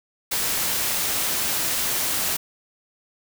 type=noise; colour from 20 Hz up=white; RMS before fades=-24 dBFS; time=0.31-2.37 s; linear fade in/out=10 ms; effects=none